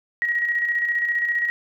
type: tone with tremolo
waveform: sine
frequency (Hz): 1900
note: A#6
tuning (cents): +33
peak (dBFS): -18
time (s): 0.22-1.5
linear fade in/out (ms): 0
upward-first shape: square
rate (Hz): 15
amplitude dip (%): 40
effects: none